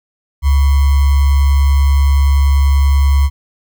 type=tone with sample-and-hold; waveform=sine; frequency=69.8 Hz; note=C#2; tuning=13 cents sharp; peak=-7 dBFS; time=0.42-3.3 s; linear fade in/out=50 ms; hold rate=1050 Hz; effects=none